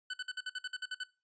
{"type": "tone bursts", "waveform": "25% pulse", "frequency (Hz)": 1503, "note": "F#6", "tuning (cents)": 27, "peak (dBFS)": -32, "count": 11, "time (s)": [0.1, 1.037], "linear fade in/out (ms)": 5, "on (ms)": 37, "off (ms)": 53, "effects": ["noise-tail reverb RT60 0.3 s tail -20 dB re dry", "resampled to 16000 Hz"]}